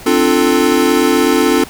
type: chord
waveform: square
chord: D minor seventh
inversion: third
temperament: equal with one note detuned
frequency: 261.6 / 297.9 / 349.2 / 440 Hz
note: C4 / D4 / F4 / A4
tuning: 0 / +25 / 0 / 0 cents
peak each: -16 dBFS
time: 0.06-1.64 s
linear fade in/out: 5 ms
effects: pink hiss -34 dBFS RMS until 1.69 s